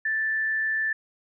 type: tone with frequency modulation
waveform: sine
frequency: 1760 Hz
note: A6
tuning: in tune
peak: -23 dBFS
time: 0.05-0.93 s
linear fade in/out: 5 ms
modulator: 107 Hz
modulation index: 0.24
effects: none